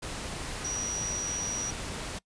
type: tone in noise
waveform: sine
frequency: 5800 Hz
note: F#8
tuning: 35 cents flat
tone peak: -30 dBFS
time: 0.64-1.71 s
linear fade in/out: 10 ms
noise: pink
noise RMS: -37 dBFS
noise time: 0.02-2.19 s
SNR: +4 dB
effects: noise-tail reverb RT60 0.1 s tail -23 dB re dry + resampled to 22050 Hz